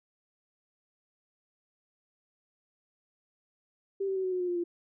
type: tone with pitch steps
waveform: sine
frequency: 392 / 385 / 378.2 / 371.5 / 364.9 / 358.4 / 352.1 / 345.8 Hz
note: G4 / G4 / F#4 / F#4 / F#4 / F4 / F4 / F4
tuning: 0 / -31 / +38 / +7 / -24 / +45 / +14 / -17 cents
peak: -28 dBFS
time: 4-4.64 s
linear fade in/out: 10 ms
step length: 80 ms
effects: none